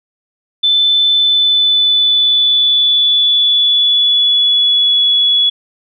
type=tone with pitch glide; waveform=sine; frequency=3520 to 3388 Hz; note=A7 to G#7; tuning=0 to +34 cents; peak=-8 dBFS; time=0.63-5.5 s; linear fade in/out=10 ms; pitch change=-66 cents; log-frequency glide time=1.12-5.03 s; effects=none